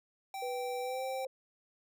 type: tone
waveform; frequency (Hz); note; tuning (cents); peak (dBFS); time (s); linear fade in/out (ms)
square; 778; G5; -13; -39; 0.34-1.25; 2
type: tone with pitch glide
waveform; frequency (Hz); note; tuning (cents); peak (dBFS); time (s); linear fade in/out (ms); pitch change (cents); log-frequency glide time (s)
sine; 493.9 to 526.3; B4 to C5; 0 to +10; -36; 0.42-1.27; 5; +110; 0.81-1.04
effects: none